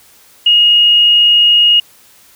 sine tone, 2869 Hz, F7, 46 cents sharp, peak -5 dBFS, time 0.46-1.8 s, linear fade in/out 5 ms, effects white hiss -45 dBFS RMS until 2.35 s

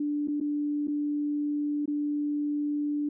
sine tone with dropouts, 293.6 Hz, D4, in tune, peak -26 dBFS, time 0-3.09 s, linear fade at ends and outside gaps 5 ms, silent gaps 0.275-0.282 / 0.402-0.41 / 0.873-0.88 / 1.858-1.877 s, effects none

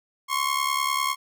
sawtooth ring-modulated tone, 1080 Hz, C#6, 45 cents flat, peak -16 dBFS, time 0.28-1.16 s, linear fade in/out 50 ms, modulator 35 Hz, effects none

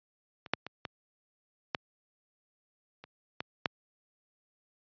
clicks, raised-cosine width 0.3 ms, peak -28 / -9 / -23 / -20 / -12 / -30 / -18 / -10 dBFS, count 8, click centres 0.462 / 0.536 / 0.666 / 0.852 / 1.748 / 3.04 / 3.405 / 3.658 s, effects high-pass 100 Hz 12 dB/octave + resampled to 11025 Hz

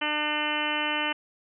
harmonic tone, 300 Hz, D4, 37 cents sharp, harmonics 1 / 2 / 3 / 4 / 5 / 6 / 7 / 8 / 9 / 10, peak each -35 / -37 / -33 / -36 / -35 / -35 / -35 / -36 / -33 / -32 dBFS, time 0.01-1.13 s, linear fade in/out 10 ms, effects none

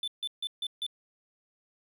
triangle tone bursts, 3520 Hz, A7, in tune, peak -29 dBFS, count 5, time 0.03-0.865 s, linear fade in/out 2 ms, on 47 ms, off 150 ms, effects none

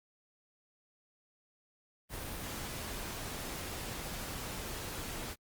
pink noise, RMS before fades -41 dBFS, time 2.09-5.36 s, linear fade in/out 50 ms, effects Opus 32 kbps

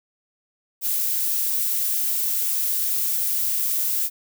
violet noise, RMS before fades -23 dBFS, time 0.81-4.1 s, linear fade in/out 50 ms, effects none

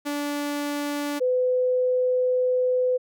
sawtooth / sine tone pair in turn, 290 / 504.3 Hz, D4 / B4, -22 / +36 cents, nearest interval minor seventh, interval 958 cents, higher second, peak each -22 / -19 dBFS, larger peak second, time 0.05-1.2 / 1.2-2.98 s, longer second, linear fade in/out 20 ms, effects none

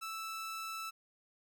sawtooth tone, 1318.5 Hz, E6, in tune, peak -36 dBFS, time 0.01-0.91 s, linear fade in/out 20 ms, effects none

